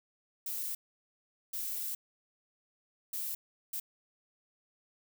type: noise bursts at uneven times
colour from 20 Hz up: violet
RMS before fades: -37 dBFS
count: 4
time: 0.46-0.75 / 1.53-1.95 / 3.13-3.35 / 3.73-3.8 s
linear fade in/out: 5 ms
effects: none